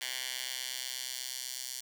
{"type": "tone with high-pass filter sweep", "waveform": "10% pulse", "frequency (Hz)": 128.2, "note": "C3", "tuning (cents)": -35, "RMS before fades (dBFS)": -39, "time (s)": [0.01, 1.81], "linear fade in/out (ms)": 10, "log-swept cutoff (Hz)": [2600, 5200], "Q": 1.1, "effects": []}